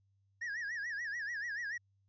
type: tone with vibrato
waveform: triangle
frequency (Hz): 1775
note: A6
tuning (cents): +15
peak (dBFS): -35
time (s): 0.41-1.78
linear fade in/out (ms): 10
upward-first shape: sine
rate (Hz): 6.9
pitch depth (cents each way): 160
effects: added 98 Hz sine -70 dBFS peak until 2.08 s + resampled to 16000 Hz